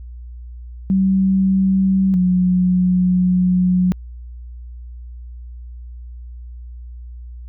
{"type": "tone pair in turn", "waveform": "sine", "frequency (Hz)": [191.1, 181.9], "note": ["G3", "F#3"], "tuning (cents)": [-44, -29], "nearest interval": "minor second", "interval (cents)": 85, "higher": "first", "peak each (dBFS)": -12, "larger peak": "neither", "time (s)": [[0.9, 2.14], [2.14, 3.92]], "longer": "second", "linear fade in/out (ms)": 0, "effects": ["added 60 Hz sine -31 dBFS peak until 7.48 s"]}